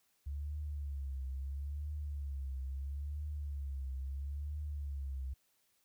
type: tone with vibrato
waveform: sine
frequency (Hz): 70.2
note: C#2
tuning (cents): +22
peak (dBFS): -37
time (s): 0.26-5.34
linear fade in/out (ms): 10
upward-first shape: triangle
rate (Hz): 0.75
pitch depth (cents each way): 120
effects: white hiss -75 dBFS RMS until 5.84 s